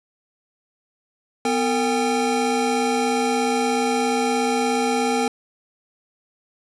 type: tone cluster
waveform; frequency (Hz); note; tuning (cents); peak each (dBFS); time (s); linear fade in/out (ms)
square; 249.7 / 454 / 806; B3 / A#4 / G5; +19 / -46 / +48; -24 / -24 / -24; 1.45-5.28; 2
effects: resampled to 24000 Hz